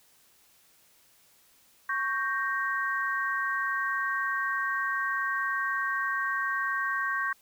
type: chord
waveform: sine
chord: G diminished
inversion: second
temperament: equal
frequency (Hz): 1108.7 / 1568 / 1864.7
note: Db6 / G6 / Bb6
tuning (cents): 0 / 0 / 0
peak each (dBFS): -31 / -30 / -33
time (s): 1.89-7.33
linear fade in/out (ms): 5
effects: white hiss -62 dBFS RMS until 7.41 s